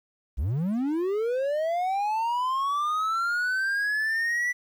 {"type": "linear sweep", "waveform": "triangle", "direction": "up", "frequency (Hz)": [52.7, 1975.5], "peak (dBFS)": -22, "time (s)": [0.37, 4.53], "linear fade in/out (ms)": 20, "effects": ["10-bit"]}